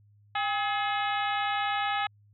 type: harmonic tone with a mistuned harmonic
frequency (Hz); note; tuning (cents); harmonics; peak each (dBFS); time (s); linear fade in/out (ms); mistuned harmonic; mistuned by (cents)
424.4; G#4; +38; 2 / 3 / 4 / 5 / 6 / 7 / 8 / 9; -29 / -33 / -35 / -37 / -39 / -40 / -41 / -42; 0.35-2.07; 5; 2; -88
effects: added 103 Hz sine -57 dBFS peak until 2.33 s